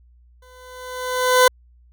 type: tone with exponential growth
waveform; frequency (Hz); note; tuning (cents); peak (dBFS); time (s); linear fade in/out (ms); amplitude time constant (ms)
20% pulse; 505; B4; +39; -4; 0.42-1.48; 5; 230
effects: added 60 Hz sine -49 dBFS peak until 1.92 s